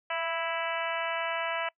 harmonic tone with a mistuned harmonic, 329.6 Hz, E4, in tune, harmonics 2 / 3 / 4 / 5 / 6 / 7 / 8 / 9, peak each -34 / -36 / -37 / -38 / -39 / -39 / -40 / -41 dBFS, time 0.1-1.69 s, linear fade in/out 5 ms, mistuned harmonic 2, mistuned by +19 cents, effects noise-tail reverb RT60 0.1 s tail -24 dB re dry

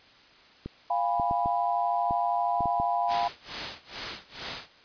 clicks, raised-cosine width 3 ms, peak -22 dBFS, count 8, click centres 0.66 / 1.198 / 1.311 / 1.459 / 2.109 / 2.607 / 2.657 / 2.8 s
sine chord, F diminished, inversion none, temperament equal with one note detuned, 698.5 / 811.2 / 987.8 Hz, F5 / Ab5 / Cb6, 0 / -41 / 0 cents, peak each -27 / -29 / -30 dBFS, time 0.9-3.28 s, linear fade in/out 5 ms
white noise with tremolo, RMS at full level -31 dBFS, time 3.07-4.7 s, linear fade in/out 50 ms, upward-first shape sine, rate 2.3 Hz, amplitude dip 95%
effects white hiss -55 dBFS RMS until 4.84 s + resampled to 11025 Hz

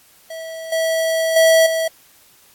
square tone with level steps, 650 Hz, E5, 24 cents flat, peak -29 / -17 / -10 / -18 dBFS, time 0.3-1.88 s, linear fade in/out 5 ms, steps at 0.72 / 1.36 / 1.66 s, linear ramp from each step 5 ms, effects white hiss -51 dBFS RMS until 2.54 s + AAC 64 kbps

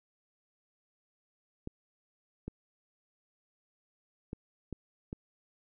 clicks, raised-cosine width 3 ms, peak -25 dBFS, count 5, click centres 1.674 / 2.48 / 4.331 / 4.727 / 5.129 s, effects none

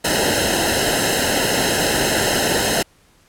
pink noise with comb filter, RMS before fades -18 dBFS, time 0.04-2.83 s, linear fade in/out 10 ms, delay 0.86 ms, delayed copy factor -0.9, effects pink hiss -55 dBFS RMS until 3.28 s + low-pass 12000 Hz 12 dB/octave

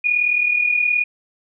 sine tone pair together, 2416 / 2455 Hz, D7 / D#7, +48 / -24 cents, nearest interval unison, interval 28 cents, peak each -22 / -16 dBFS, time 0.04-1.04 s, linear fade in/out 10 ms, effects none

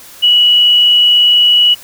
sine tone with frequency modulation, 2931 Hz, F#7, 17 cents flat, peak -5 dBFS, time 0.22-1.75 s, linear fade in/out 20 ms, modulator 78.2 Hz, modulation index 0.32, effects white hiss -36 dBFS RMS until 1.83 s

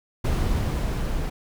brown noise with level ramp, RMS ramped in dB -22 to -27 dBFS, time 0.24-1.3 s, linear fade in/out 10 ms, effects none

